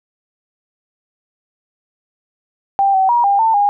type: tone with pitch steps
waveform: sine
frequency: 789 / 763 / 954 / 801 / 895 / 815 Hz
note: G5 / G5 / A#5 / G5 / A5 / G#5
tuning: +11 / -47 / +40 / +37 / +29 / -33 cents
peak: -10 dBFS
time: 2.79-3.69 s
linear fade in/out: 0 ms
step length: 150 ms
effects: none